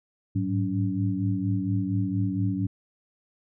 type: tone cluster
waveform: sine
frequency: 103.5 / 107.8 / 187.7 / 283.2 Hz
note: G#2 / A2 / F#3 / C#4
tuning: -5 / -35 / +25 / +37 cents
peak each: -29 dBFS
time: 0.35-2.67 s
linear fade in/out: 10 ms
effects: none